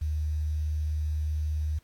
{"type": "tone with quantisation", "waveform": "sine", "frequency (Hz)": 76.3, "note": "D#2", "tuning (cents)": -33, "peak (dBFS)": -26, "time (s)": [0.01, 1.79], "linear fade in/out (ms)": 10, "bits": 9, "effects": ["pink hiss -67 dBFS RMS until 1.83 s", "AAC 64 kbps"]}